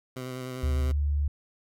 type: tone with vibrato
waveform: 15% pulse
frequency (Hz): 127.9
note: C3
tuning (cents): -39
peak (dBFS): -28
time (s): 0.16-0.92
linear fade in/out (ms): 5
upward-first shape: square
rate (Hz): 10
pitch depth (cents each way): 17
type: tone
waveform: sine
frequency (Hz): 72.5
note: D2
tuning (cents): -22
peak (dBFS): -23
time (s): 0.63-1.28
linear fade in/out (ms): 5
effects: none